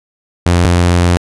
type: tone pair in turn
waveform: sawtooth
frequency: 87.31 / 87.65 Hz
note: F2 / F2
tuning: 0 / +7 cents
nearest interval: unison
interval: 7 cents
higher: second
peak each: -4 dBFS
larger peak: neither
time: 0.46-0.65 / 0.65-1.17 s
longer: second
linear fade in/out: 0 ms
effects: resampled to 24000 Hz